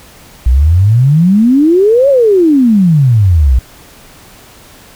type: exponential two-way sweep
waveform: sine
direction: up then down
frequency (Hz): 58.27 to 572 to 58.27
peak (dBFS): -4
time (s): 0.46-3.59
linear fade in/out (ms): 5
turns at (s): 2.09
effects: pink hiss -38 dBFS RMS until 4.95 s